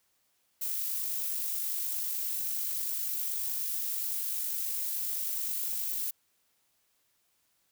violet noise with amplitude modulation, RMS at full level -32 dBFS, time 0.61-6.11 s, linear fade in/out 10 ms, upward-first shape sine, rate 49.6 Hz, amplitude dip 25%, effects white hiss -73 dBFS RMS until 7.71 s

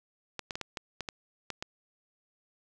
clicks, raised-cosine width 0.2 ms, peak -18 dBFS, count 9, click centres 0.393 / 0.508 / 0.555 / 0.613 / 0.772 / 1.007 / 1.088 / 1.503 / 1.625 s, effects none

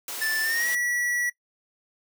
white high-pass noise, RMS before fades -34 dBFS, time 0.08-0.75 s, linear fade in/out 2 ms, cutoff 270 Hz, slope 24 dB/octave
square tone with pitch glide, 1760 to 1941.6 Hz, A6 to B6, 0 to -30 cents, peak -25 dBFS, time 0.21-1.3 s, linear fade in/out 10 ms, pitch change +170 cents, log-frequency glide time 0.42-0.7 s
effects noise-tail reverb RT60 0.1 s tail -19 dB re dry

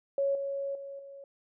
sine tone with level steps, 554.4 Hz, C#5, in tune, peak -25 / -31 / -39 / -44 dBFS, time 0.18-1.24 s, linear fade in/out 2 ms, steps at 0.35 / 0.75 / 0.99 s, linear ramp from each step 2 ms, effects none

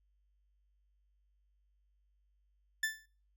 40% pulse tone with exponential decay, 1760 Hz, A6, in tune, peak -28 dBFS, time 2.83-3.06 s, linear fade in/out 5 ms, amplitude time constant 50 ms, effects noise-tail reverb RT60 0.4 s tail -22 dB re dry + added 50 Hz sine -70 dBFS peak until 3.36 s

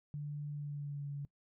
sine tone with pitch glide, 146.83 to 142.57 Hz, D3 to C#3, 0 to +49 cents, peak -38 dBFS, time 0.14-1.25 s, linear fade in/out 0 ms, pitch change -51 cents, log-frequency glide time 0.5-1.08 s, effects noise-tail reverb RT60 0.1 s tail -21 dB re dry

